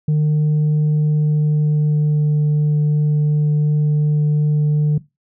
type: tone with pitch glide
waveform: sine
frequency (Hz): 151.6 to 149.77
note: D#3 to D3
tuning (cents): -45 to +34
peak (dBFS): -10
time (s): 0.08-4.98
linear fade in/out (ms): 5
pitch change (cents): -21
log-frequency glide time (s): 0.94-2.55
effects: noise-tail reverb RT60 0.2 s tail -18 dB re dry + tanh soft clip ceiling -12 dBFS